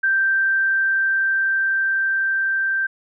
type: tone with level ramp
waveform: sine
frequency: 1568 Hz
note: G6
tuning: in tune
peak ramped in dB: -15 to -18 dBFS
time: 0.03-2.87 s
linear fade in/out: 10 ms
effects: none